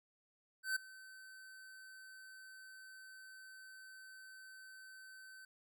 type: tone with ADSR envelope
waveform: square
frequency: 1534 Hz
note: G6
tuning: 38 cents flat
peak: -33 dBFS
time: 0.63-5.45 s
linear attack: 130 ms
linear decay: 7 ms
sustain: -21 dB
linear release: 4 ms
effects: none